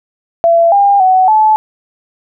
sine tone with pitch steps, 674 / 803 / 748 / 865 Hz, E5 / G5 / F#5 / A5, +38 / +41 / +19 / -30 cents, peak -5 dBFS, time 0.44-1.56 s, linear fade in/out 0 ms, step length 280 ms, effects none

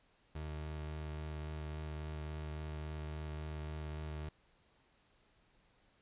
30% pulse tone with vibrato, 76.8 Hz, D#2, 22 cents flat, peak -38 dBFS, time 0.35-4.29 s, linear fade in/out 5 ms, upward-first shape sine, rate 3.6 Hz, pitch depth 12 cents each way, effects pink hiss -71 dBFS RMS until 6.01 s + resampled to 8000 Hz

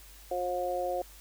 harmonic tone, 179 Hz, F3, 43 cents sharp, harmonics 2 / 3 / 4, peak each -37 / -32 / -33 dBFS, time 0.31-1.02 s, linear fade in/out 5 ms, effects added 50 Hz sine -52 dBFS peak until 1.2 s + white hiss -54 dBFS RMS until 1.2 s

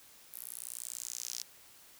sawtooth tone with high-pass filter sweep, 60.3 Hz, B1, 41 cents flat, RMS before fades -43 dBFS, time 0.33-1.43 s, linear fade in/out 10 ms, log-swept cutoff 12000 to 5400 Hz, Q 2.9, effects white hiss -58 dBFS RMS until 1.99 s

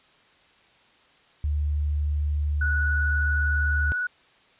sine tone, 73.9 Hz, D2, 11 cents sharp, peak -22 dBFS, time 1.44-3.92 s, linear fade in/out 0 ms
sine tone with vibrato, 1471 Hz, F#6, 11 cents flat, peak -24 dBFS, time 2.61-4.07 s, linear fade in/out 5 ms, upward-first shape sine, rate 20 Hz, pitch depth 26 cents each way
effects white hiss -58 dBFS RMS until 4.59 s + resampled to 8000 Hz

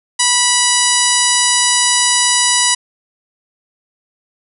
harmonic tone with a mistuned harmonic, 979 Hz, B5, 15 cents flat, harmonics 1 / 2 / 3 / 4 / 5 / 6 / 7 / 8 / 9 / 10, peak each -20 / -20 / -20 / -20 / -20 / -20 / -20 / -20 / -20 / -20 dBFS, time 0.19-2.75 s, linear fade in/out 10 ms, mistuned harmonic 7, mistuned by +19 cents, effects none

